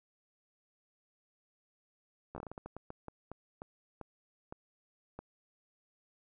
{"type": "slowing click train", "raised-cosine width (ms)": 1, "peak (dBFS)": -29, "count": 17, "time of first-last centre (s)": [2.35, 5.19], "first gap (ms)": 13, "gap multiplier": 1.3, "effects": []}